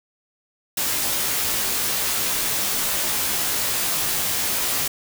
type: noise with comb filter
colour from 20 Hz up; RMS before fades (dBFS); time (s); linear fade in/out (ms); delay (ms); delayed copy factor
white; -23; 0.77-4.88; 5; 17; -0.8
effects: none